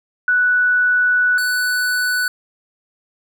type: tone pair in turn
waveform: sine / square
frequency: 1480 / 1488.6 Hz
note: F#6 / F#6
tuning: 0 / +10 cents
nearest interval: unison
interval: 10 cents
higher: second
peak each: -12 / -17 dBFS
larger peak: first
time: 0.28-1.38 / 1.38-2.28 s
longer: first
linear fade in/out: 2 ms
effects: none